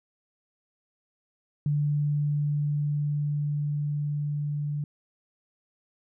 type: tone with level ramp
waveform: sine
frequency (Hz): 146.83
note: D3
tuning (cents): 0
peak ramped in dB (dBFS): -22 to -27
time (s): 1.66-4.84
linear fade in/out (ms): 2
effects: none